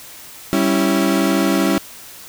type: chord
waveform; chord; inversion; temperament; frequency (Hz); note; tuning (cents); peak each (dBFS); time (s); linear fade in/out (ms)
35% pulse; C# diminished; second; equal; 196 / 277.2 / 329.6; G3 / C#4 / E4; 0 / 0 / 0; -17; 0.53-1.78; 0
effects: white hiss -38 dBFS RMS until 2.28 s